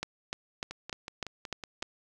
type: two click trains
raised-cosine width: 0.2 ms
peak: -16 / -22 dBFS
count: 7 / 7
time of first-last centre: 0.03-1.826 / 0.71-1.823 s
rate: 3.34 / 5.39 Hz
effects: none